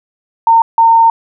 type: tone pair in turn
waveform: sine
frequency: 913 / 913 Hz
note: A#5 / A#5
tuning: -36 / -36 cents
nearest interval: unison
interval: 0 cents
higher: neither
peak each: -4 dBFS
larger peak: neither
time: 0.47-0.62 / 0.78-1.1 s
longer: second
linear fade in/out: 2 ms
effects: none